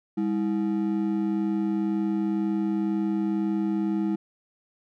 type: ring-modulated tone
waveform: triangle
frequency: 262.3 Hz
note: C4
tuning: 4 cents sharp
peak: -18 dBFS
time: 0.17-4.16 s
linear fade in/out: 10 ms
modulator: 61 Hz
effects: none